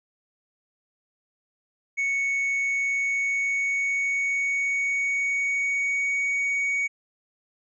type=tone with pitch glide; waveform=triangle; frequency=2217 to 2241 Hz; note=C#7 to C#7; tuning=0 to +18 cents; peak=-21 dBFS; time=1.97-6.88 s; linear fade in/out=20 ms; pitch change=+18 cents; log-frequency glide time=2.44-6.24 s; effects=resampled to 22050 Hz